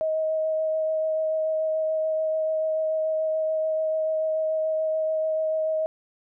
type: tone with vibrato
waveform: sine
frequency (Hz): 631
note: D#5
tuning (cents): +24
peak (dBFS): -22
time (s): 0.01-5.86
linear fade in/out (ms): 0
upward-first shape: sine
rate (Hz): 6.9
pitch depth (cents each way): 10
effects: none